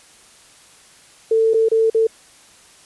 sine tone with dropouts, 447.1 Hz, A4, 28 cents sharp, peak -12 dBFS, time 1.31-2.07 s, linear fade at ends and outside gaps 5 ms, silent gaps 1.536-1.542 / 1.687-1.715 / 1.9-1.946 s, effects white hiss -48 dBFS RMS until 2.85 s + resampled to 24000 Hz

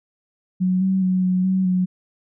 sine tone with pitch steps, 184.2 / 190 / 185 / 183.7 / 188.2 / 183.2 Hz, F#3 / F#3 / F#3 / F#3 / F#3 / F#3, -7 / +46 / 0 / -12 / +30 / -17 cents, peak -16 dBFS, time 0.6-1.86 s, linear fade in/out 20 ms, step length 210 ms, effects none

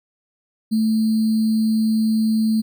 sine tone with sample-and-hold, 220 Hz, A3, in tune, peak -15 dBFS, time 0.71-2.62 s, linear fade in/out 20 ms, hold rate 4410 Hz, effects none

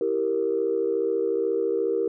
sine chord, E diminished, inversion none, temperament equal, 329.6 / 392 / 466.2 Hz, E4 / G4 / Bb4, 0 / 0 / 0 cents, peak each -30 / -25 / -24 dBFS, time 0.01-2.08 s, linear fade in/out 2 ms, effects tanh soft clip ceiling -13 dBFS

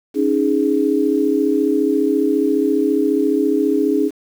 sine chord, C# suspended second, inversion none, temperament just, 277.2 / 311.8 / 415.8 Hz, C#4 / D#4 / G#4, 0 / +4 / +2 cents, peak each -18 dBFS, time 0.14-4.11 s, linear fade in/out 50 ms, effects 7-bit

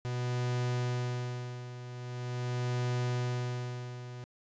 45% pulse tone with tremolo, 123.47 Hz, B2, in tune, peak -29 dBFS, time 0.05-4.24 s, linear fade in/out 0 ms, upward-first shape sine, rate 0.43 Hz, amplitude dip 75%, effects resampled to 16000 Hz

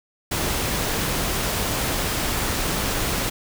pink noise, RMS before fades -24 dBFS, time 0.31-3.3 s, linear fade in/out 10 ms, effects none

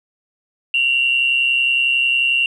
sine tone pair together, 2746 / 2877 Hz, F7 / F#7, -30 / -49 cents, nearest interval minor second, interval 81 cents, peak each -14 / -20 dBFS, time 0.74-2.46 s, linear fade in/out 2 ms, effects tanh soft clip ceiling -6 dBFS

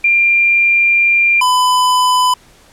sine / square tone pair in turn, 2386 / 1003.2 Hz, D7 / B5, +27 / +27 cents, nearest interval octave + minor third, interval 1500 cents, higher first, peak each -8 / -10 dBFS, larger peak first, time 0.04-1.41 / 1.41-2.34 s, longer first, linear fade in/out 5 ms, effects pink hiss -46 dBFS RMS until 2.72 s + low-pass 11000 Hz 12 dB/octave

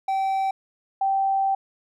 triangle / sine tone pair in turn, 773 / 778.8 Hz, G5 / G5, -24 / -12 cents, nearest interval unison, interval 12 cents, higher second, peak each -19 dBFS, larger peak neither, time 0.08-0.51 / 1.01-1.55 s, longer second, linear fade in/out 5 ms, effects none

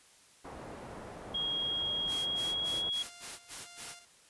white low-pass noise, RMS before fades -46 dBFS, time 0.44-2.9 s, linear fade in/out 10 ms, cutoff 810 Hz, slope 12 dB/octave
sine tone with pitch glide, 3275 to 3321 Hz, G#7 to G#7, -25 to -1 cents, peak -31 dBFS, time 1.34-3.03 s, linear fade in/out 10 ms, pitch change +24 cents, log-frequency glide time 2.18-2.76 s
white noise bursts, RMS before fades -43 dBFS, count 7, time 2.07-3.956 s, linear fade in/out 50 ms, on 200 ms, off 81 ms
5% pulse tone with tremolo, 698.5 Hz, F5, in tune, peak -39 dBFS, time 2.99-4.05 s, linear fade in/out 2 ms, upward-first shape square, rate 1.5 Hz, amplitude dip 55%
effects white hiss -61 dBFS RMS until 4.29 s + resampled to 24000 Hz

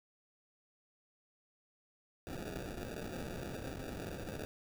blue noise with sample-and-hold, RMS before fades -43 dBFS, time 2.27-4.45 s, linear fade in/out 0 ms, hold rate 1050 Hz, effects none

